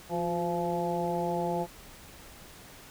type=harmonic tone with a mistuned harmonic; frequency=171.7 Hz; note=F3; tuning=29 cents flat; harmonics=1 / 2 / 3 / 4 / 5; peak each=-34 / -34 / -34 / -34 / -34 dBFS; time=0.09-1.67 s; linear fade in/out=50 ms; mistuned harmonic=2; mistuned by=+55 cents; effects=pink hiss -50 dBFS RMS until 2.9 s